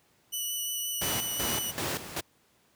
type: tone with vibrato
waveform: 10% pulse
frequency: 2960 Hz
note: F#7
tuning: in tune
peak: -23 dBFS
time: 0.32-1.72 s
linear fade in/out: 20 ms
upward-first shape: sine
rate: 5.7 Hz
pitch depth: 12 cents each way
type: noise with tremolo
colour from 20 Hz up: pink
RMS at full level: -31 dBFS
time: 1.01-2.21 s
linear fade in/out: 10 ms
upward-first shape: square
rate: 2.6 Hz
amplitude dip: 70%
effects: pink hiss -66 dBFS RMS until 2.75 s + high-pass 100 Hz 12 dB/octave